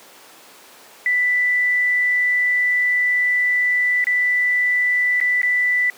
sine tone with dropouts, 1981 Hz, B6, 5 cents sharp, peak -15 dBFS, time 1.06-5.9 s, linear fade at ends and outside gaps 1 ms, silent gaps 4.042-4.069 / 5.202-5.212 / 5.417-5.431 s, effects pink hiss -44 dBFS RMS until 5.97 s + high-pass 400 Hz 12 dB/octave

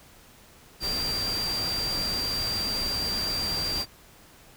sine tone in noise, 4723 Hz, D8, 9 cents sharp, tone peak -27 dBFS, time 0.8-3.86 s, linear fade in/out 50 ms, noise pink, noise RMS -34 dBFS, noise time 0.8-3.86 s, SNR +4 dB, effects pink hiss -53 dBFS RMS until 4.56 s

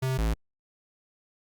square tone pair in turn, 130.81 / 55 Hz, C3 / A1, 0 / 0 cents, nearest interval octave + minor third, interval 1500 cents, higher first, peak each -26 / -24 dBFS, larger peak second, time 0.02-0.18 / 0.18-0.34 s, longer neither, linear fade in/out 10 ms, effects Opus 48 kbps

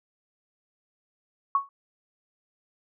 sine tone with exponential decay, 1108.7 Hz, C#6, in tune, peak -16 dBFS, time 1.55-1.69 s, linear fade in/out 2 ms, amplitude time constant 30 ms, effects none

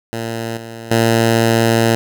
10% pulse tone with level steps, 114.6 Hz, A#2, 29 cents flat, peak -13 / -21 / -3 dBFS, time 0.13-1.95 s, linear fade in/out 0 ms, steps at 0.57 / 0.91 s, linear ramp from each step 2 ms, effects none

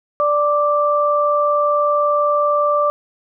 sine tone pair together, 587.4 / 1174.7 Hz, D5 / D6, 0 / 0 cents, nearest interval octave, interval 1200 cents, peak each -16 dBFS, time 0.2-2.9 s, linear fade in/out 0 ms, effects none

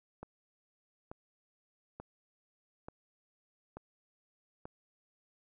click train, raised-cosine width 1 ms, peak -30 dBFS, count 6, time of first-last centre 0.23-4.655 s, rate 1.13 Hz, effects none

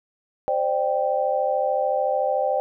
sine chord, C suspended second, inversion none, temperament equal with one note detuned, 523.3 / 596.9 / 784 Hz, C5 / D5 / G5, 0 / +28 / 0 cents, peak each -24 / -24 / -24 dBFS, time 0.48-2.6 s, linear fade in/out 0 ms, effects none

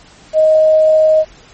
sine tone with quantisation, 626 Hz, D#5, 10 cents sharp, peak -6 dBFS, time 0.33-1.25 s, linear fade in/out 50 ms, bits 6, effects pink hiss -42 dBFS RMS until 1.53 s + MP3 32 kbps

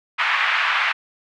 white band-pass noise, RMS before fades -20 dBFS, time 0.18-0.93 s, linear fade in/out 20 ms, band 1000 to 2500 Hz, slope 24 dB/octave, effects none

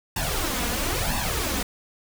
pink noise with flanger, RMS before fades -26 dBFS, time 0.16-1.63 s, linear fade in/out 5 ms, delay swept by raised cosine 1.1 to 4.2 ms, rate 1 Hz, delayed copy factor +0.75, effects none

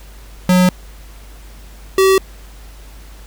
square tone pair in turn, 182.1 / 383.2 Hz, F#3 / G4, -27 / -39 cents, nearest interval octave + minor second, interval 1288 cents, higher second, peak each -9 dBFS, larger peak neither, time 0.49-0.69 / 1.98-2.18 s, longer neither, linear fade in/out 2 ms, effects added 50 Hz sine -35 dBFS peak until 3.26 s + pink hiss -44 dBFS RMS until 3.26 s

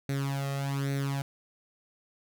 sawtooth tone with flanger, 138.59 Hz, C#3, in tune, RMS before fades -31 dBFS, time 0.09-1.22 s, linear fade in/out 2 ms, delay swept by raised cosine 0.49 to 1.59 ms, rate 1.2 Hz, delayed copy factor +0.75, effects none

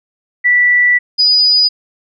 sine tone pair in turn, 1963 / 4946 Hz, B6 / D#8, -11 / -11 cents, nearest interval octave + major third, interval 1600 cents, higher second, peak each -7 dBFS, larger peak neither, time 0.44-0.99 / 1.18-1.69 s, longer first, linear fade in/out 20 ms, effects none

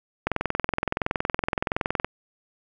click train, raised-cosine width 0.5 ms, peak -8 dBFS, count 39, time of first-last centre 0.27-2.046 s, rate 21.4 Hz, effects none

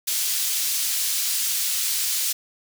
pink high-pass noise, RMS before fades -24 dBFS, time 0.07-2.33 s, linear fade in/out 10 ms, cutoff 4500 Hz, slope 12 dB/octave, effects none

